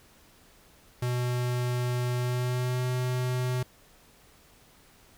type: tone with pitch glide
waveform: square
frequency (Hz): 123.47 to 125.99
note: B2 to B2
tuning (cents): 0 to +35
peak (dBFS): -27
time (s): 1.02-3.63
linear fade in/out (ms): 5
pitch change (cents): +35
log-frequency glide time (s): 2.17-2.85
effects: pink hiss -58 dBFS RMS until 5.17 s